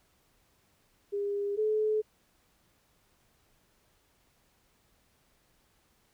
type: tone pair in turn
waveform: sine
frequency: 404.8 / 430 Hz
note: G#4 / A4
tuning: -44 / -40 cents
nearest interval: minor second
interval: 104 cents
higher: second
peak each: -29 / -25 dBFS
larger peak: second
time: 1.12-1.57 / 1.57-2.02 s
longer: neither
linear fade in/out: 20 ms
effects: pink hiss -69 dBFS RMS until 6.13 s